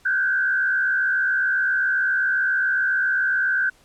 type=tone with frequency modulation; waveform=sine; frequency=1543 Hz; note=G6; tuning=28 cents flat; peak=-18 dBFS; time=0.05-3.7 s; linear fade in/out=10 ms; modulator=67.4 Hz; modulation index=1; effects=pink hiss -56 dBFS RMS until 3.84 s + low-pass 11000 Hz 12 dB/octave